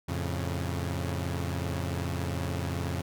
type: chord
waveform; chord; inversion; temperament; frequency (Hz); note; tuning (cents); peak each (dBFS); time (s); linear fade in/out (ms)
sawtooth; F augmented; none; equal with one note detuned; 87.31 / 110 / 137.87; F2 / A2 / C#3; 0 / 0 / -9; -28 / -34 / -31; 0.08-3.02; 10
effects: none